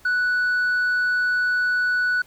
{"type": "tone with tanh clipping", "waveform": "sine", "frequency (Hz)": 1480, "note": "F#6", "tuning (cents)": 0, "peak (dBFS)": -19, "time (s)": [0.05, 2.22], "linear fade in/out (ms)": 5, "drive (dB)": 2, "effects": ["pink hiss -53 dBFS RMS until 2.26 s"]}